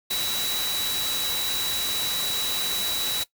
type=tone in noise; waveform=sine; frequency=3915 Hz; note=B7; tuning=16 cents flat; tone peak=-27 dBFS; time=0.1-3.24 s; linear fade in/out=10 ms; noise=white; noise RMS=-29 dBFS; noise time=0.1-3.24 s; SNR=-1 dB; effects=noise-tail reverb RT60 0.1 s tail -18 dB re dry